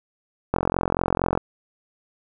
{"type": "click train", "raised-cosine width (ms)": 1, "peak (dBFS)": -6, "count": 38, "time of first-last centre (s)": [0.54, 1.375], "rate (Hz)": 44.3, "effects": []}